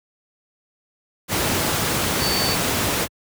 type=tone in noise; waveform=sine; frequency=4532 Hz; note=C#8; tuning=37 cents sharp; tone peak=-23 dBFS; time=2.19-2.57 s; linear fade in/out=50 ms; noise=pink; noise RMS=-21 dBFS; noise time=1.28-3.08 s; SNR=-5 dB; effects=high-pass 80 Hz 12 dB/octave